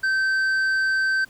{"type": "tone with tanh clipping", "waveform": "sine", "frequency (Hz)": 1550, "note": "G6", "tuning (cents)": -20, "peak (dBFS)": -20, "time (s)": [0.03, 1.25], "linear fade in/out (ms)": 10, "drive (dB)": 6, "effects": ["pink hiss -53 dBFS RMS until 1.29 s"]}